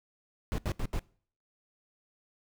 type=noise bursts; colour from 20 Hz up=brown; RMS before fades=-31 dBFS; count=4; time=0.52-0.992 s; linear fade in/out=0 ms; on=61 ms; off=76 ms; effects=noise-tail reverb RT60 0.5 s tail -23 dB re dry